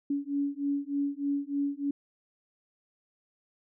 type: beating tone pair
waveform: sine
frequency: 281.4 / 284.7 Hz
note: C#4 / C#4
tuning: +26 / +46 cents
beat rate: 3.3 Hz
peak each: -31 dBFS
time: 0.1-1.91 s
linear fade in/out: 5 ms
effects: none